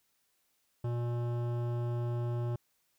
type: tone with hard clipping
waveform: sine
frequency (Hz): 119.7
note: A#2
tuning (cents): +46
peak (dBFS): -33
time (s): 0.84-2.56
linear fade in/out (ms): 5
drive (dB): 15
effects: white hiss -75 dBFS RMS until 2.98 s